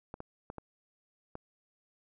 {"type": "clicks", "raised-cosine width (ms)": 1, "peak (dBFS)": -27, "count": 5, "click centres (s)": [0.141, 0.204, 0.501, 0.583, 1.354], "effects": []}